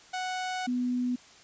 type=tone pair in turn; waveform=sawtooth / sine; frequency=740 / 247.8 Hz; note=F#5 / B3; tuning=0 / +6 cents; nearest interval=octave + perfect fifth; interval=1894 cents; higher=first; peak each=-27 / -26 dBFS; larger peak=second; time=0.13-0.67 / 0.67-1.16 s; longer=first; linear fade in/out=10 ms; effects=white hiss -54 dBFS RMS until 1.43 s + resampled to 16000 Hz